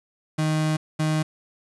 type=tone bursts at uneven times; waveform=35% pulse; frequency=155.56 Hz; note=D#3; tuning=in tune; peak=-19 dBFS; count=2; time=0.38-0.77 / 0.99-1.23 s; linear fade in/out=10 ms; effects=resampled to 24000 Hz + 8-bit